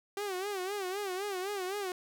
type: tone with vibrato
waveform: sawtooth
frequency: 387.9 Hz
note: G4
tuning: 18 cents flat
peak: -30 dBFS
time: 0.17-1.92 s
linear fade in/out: 2 ms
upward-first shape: sine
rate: 3.9 Hz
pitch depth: 120 cents each way
effects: none